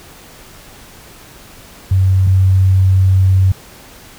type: tone pair in turn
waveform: sine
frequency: 94.5 / 94.5 Hz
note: F#2 / F#2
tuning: +37 / +37 cents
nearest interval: unison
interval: 0 cents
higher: neither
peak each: -8 / -7 dBFS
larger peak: second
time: 1.91-2.27 / 2.27-3.52 s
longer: second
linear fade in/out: 5 ms
effects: pink hiss -39 dBFS RMS until 4.18 s